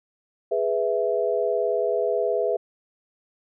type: chord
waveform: sine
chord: E major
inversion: first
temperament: equal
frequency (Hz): 415.3 / 493.9 / 659.3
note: G#4 / B4 / E5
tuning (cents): 0 / 0 / 0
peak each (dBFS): -25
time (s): 0.51-2.57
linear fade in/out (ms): 10
effects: none